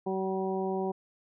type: harmonic tone with a mistuned harmonic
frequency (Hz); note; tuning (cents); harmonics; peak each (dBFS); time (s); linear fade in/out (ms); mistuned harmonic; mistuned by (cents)
190; F#3; +46; 1 / 2 / 3 / 4 / 5; -34 / -31 / -40 / -36 / -41; 0.06-0.92; 10; 5; +22
effects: none